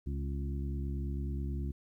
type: harmonic tone with a mistuned harmonic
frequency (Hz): 69.3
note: C#2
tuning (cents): 0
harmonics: 1 / 2 / 3 / 4 / 5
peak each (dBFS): -34 / -40 / -44 / -46 / -48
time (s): 0.06-1.72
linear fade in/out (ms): 10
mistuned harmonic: 4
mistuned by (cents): -23
effects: 12-bit